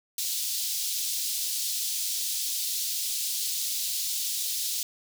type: high-pass noise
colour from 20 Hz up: pink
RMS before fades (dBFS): -30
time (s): 0.18-4.83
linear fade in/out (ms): 2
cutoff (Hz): 3800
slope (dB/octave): 24
effects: none